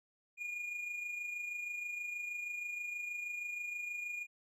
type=tone with amplitude modulation; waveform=triangle; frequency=2432 Hz; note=D#7; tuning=40 cents flat; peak=-35 dBFS; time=0.37-4.27 s; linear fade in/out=50 ms; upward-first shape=sine; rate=26.3 Hz; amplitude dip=45%; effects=none